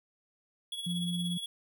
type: tone with tremolo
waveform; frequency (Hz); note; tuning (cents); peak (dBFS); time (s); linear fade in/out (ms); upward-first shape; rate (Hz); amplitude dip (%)
square; 3359; G#7; +19; -34; 0.72-1.46; 2; triangle; 17; 65
type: tone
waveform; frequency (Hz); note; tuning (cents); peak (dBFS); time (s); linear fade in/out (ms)
sine; 174.61; F3; 0; -31; 0.86-1.38; 10
effects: none